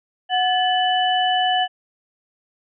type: tone cluster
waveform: sine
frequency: 737 / 1728 / 2984 Hz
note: F#5 / A6 / F#7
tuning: -7 / -32 / +14 cents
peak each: -18 / -25 / -22 dBFS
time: 0.29-1.68 s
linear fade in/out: 50 ms
effects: none